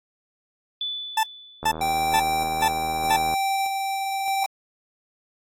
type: tone with exponential decay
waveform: sine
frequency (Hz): 3481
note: A7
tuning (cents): -19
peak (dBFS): -24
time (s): 0.81-2.15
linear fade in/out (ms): 2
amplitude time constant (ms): 290
type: tone bursts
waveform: 40% pulse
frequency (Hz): 880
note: A5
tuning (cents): 0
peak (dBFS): -17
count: 5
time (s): 1.17-3.165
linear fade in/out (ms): 5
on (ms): 63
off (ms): 420
type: click train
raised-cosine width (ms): 1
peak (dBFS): -18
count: 137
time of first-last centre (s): 1.63-3.339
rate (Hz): 79.6
type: tone with tremolo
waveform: square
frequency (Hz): 780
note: G5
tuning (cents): -9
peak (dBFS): -22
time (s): 1.81-4.46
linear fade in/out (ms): 2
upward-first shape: square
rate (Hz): 0.81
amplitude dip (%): 30
effects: AAC 48 kbps